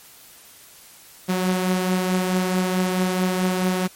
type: beating tone pair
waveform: sawtooth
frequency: 183.6 / 188.2 Hz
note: F#3 / F#3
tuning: -13 / +30 cents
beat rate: 4.6 Hz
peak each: -16 / -24 dBFS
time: 1.28-3.88 s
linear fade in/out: 20 ms
effects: white hiss -47 dBFS RMS until 3.95 s + MP3 64 kbps